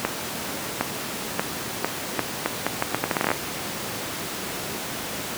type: accelerating click train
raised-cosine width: 0.5 ms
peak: -5 dBFS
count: 18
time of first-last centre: 0.05-3.315 s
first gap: 760 ms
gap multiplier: 0.77
effects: pink hiss -30 dBFS RMS until 5.37 s + high-pass 150 Hz 12 dB/octave